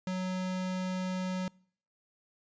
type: tone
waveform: square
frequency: 185 Hz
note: F#3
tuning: in tune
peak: -32 dBFS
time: 0.07-1.48 s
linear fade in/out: 2 ms
effects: noise-tail reverb RT60 0.6 s tail -26 dB re dry + resampled to 16000 Hz